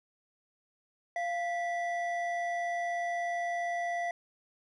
triangle tone pair together, 694.3 / 1966 Hz, F5 / B6, -10 / -8 cents, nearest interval octave + tritone, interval 1802 cents, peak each -29 / -35 dBFS, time 1.16-4.11 s, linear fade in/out 2 ms, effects tanh soft clip ceiling -22 dBFS + resampled to 24000 Hz

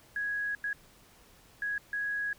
sine tone bursts at uneven times, 1662 Hz, G#6, 1 cent sharp, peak -30 dBFS, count 4, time 0.16-0.55 / 0.64-0.73 / 1.62-1.78 / 1.93-2.33 s, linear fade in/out 2 ms, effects pink hiss -59 dBFS RMS until 2.38 s

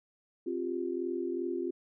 sine chord, C suspended fourth, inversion none, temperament equal with one note detuned, 264.7 / 349.2 / 392 Hz, C4 / F4 / G4, +20 / 0 / 0 cents, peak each -38 / -33 / -38 dBFS, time 0.46-1.71 s, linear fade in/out 10 ms, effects none

